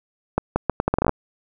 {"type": "accelerating click train", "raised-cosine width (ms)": 1, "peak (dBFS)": -4, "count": 12, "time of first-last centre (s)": [0.38, 1.093], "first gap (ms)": 180, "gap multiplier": 0.76, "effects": []}